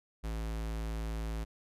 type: tone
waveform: square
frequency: 55 Hz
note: A1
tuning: in tune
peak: -35 dBFS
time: 0.23-1.45 s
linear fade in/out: 20 ms
effects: resampled to 32000 Hz